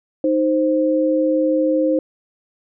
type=tone pair together; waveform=sine; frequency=311.1 / 523.5 Hz; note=D#4 / C5; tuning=0 / +1 cents; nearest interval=major sixth; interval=901 cents; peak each=-17 dBFS; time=0.24-1.99 s; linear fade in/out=2 ms; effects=none